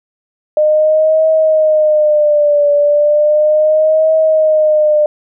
sine tone with vibrato, 607 Hz, D#5, 43 cents flat, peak -7 dBFS, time 0.57-5.06 s, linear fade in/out 2 ms, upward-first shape triangle, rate 0.35 Hz, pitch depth 82 cents each way, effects none

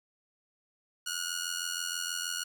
10% pulse tone with amplitude modulation, 1445 Hz, F#6, 41 cents flat, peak -21 dBFS, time 1.06-2.44 s, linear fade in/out 10 ms, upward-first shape sine, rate 86.3 Hz, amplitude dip 75%, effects none

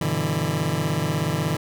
sawtooth chord, E minor seventh, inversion first, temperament just, 98.89 / 123.61 / 148.33 / 164.81 Hz, G2 / B2 / D3 / E3, +16 / +2 / +18 / 0 cents, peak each -27 / -26 / -21 / -22 dBFS, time 0.01-1.57 s, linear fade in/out 5 ms, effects none

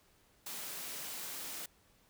white high-pass noise, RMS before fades -43 dBFS, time 0.46-1.66 s, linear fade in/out 5 ms, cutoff 140 Hz, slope 48 dB/octave, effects pink hiss -68 dBFS RMS until 2.09 s

